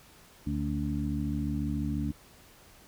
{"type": "harmonic tone with a mistuned harmonic", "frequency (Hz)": 74.2, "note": "D2", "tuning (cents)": 18, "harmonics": [1, 2, 3, 4], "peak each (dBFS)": [-34, -34, -34, -34], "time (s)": [0.46, 2.12], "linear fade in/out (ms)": 10, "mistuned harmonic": 4, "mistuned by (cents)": -47, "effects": ["pink hiss -56 dBFS RMS until 2.87 s"]}